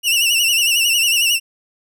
sawtooth tone with vibrato, 2794 Hz, F7, in tune, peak -10 dBFS, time 0.03-1.4 s, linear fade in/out 50 ms, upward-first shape sine, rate 11 Hz, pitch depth 89 cents each way, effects none

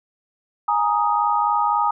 sine chord, Ab suspended second, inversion none, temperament just, 830.6 / 934.4 / 1245.9 Hz, Ab5 / Bb5 / Eb6, 0 / +4 / +2 cents, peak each -21 dBFS, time 0.68-1.91 s, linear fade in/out 5 ms, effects none

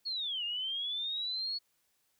sine linear two-way sweep, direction down then up, 4400 to 2794 to 4400 Hz, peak -33 dBFS, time 0.05-1.59 s, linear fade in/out 20 ms, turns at 0.44 s, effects white hiss -75 dBFS RMS until 2.19 s

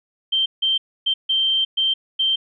sine tone bursts at uneven times, 3136 Hz, G7, in tune, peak -16 dBFS, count 6, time 0.32-0.46 / 0.62-0.78 / 1.06-1.14 / 1.29-1.65 / 1.77-1.94 / 2.19-2.36 s, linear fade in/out 10 ms, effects none

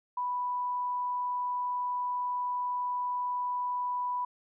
sine tone, 987.8 Hz, B5, in tune, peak -29 dBFS, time 0.17-4.25 s, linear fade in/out 5 ms, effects none

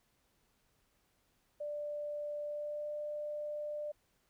sine tone with pitch glide, 590 to 595.5 Hz, D5 to D5, +8 to +24 cents, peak -37 dBFS, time 1.6-3.92 s, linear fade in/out 10 ms, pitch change +16 cents, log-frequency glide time 2.44-2.9 s, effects pink hiss -75 dBFS RMS until 4.29 s

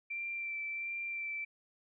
sine tone with vibrato, 2349 Hz, D7, in tune, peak -36 dBFS, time 0.1-1.45 s, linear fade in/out 10 ms, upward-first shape sine, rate 1.4 Hz, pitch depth 16 cents each way, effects none

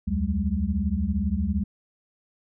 sine tone cluster, 69.9 / 82.5 / 191.4 / 208.8 Hz, C#2 / E2 / G3 / G#3, +15 / +2 / -41 / +10 cents, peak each -28 dBFS, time 0.07-1.64 s, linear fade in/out 10 ms, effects none

